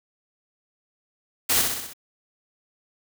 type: noise with echo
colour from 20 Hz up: white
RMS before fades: -21 dBFS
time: 1.49-1.62 s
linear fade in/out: 10 ms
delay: 63 ms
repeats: 5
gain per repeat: -4 dB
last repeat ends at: 1.935 s
effects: none